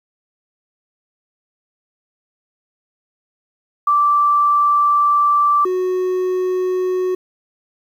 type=tone pair in turn; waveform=sine / triangle; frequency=1169 / 368.2 Hz; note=D6 / F#4; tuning=-8 / -8 cents; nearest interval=octave + minor sixth; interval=2000 cents; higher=first; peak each=-11 / -14 dBFS; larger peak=first; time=3.87-5.65 / 5.65-7.15 s; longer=first; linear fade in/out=5 ms; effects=8-bit